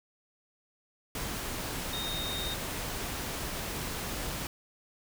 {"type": "tone in noise", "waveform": "sine", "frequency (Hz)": 3704, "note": "A#7", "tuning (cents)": -12, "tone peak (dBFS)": -35, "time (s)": [1.93, 2.54], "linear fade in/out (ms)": 2, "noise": "pink", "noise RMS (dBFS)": -36, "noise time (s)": [1.15, 4.47], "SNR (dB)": -2, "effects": []}